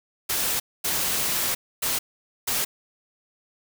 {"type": "noise bursts at uneven times", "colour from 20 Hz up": "white", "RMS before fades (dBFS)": -25, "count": 4, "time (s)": [[0.29, 0.6], [0.84, 1.55], [1.82, 1.99], [2.47, 2.65]], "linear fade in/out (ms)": 10, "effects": []}